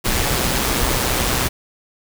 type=noise with amplitude modulation; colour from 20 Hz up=pink; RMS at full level=-17 dBFS; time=0.04-1.49 s; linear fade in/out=20 ms; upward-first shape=sine; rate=125 Hz; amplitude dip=45%; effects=none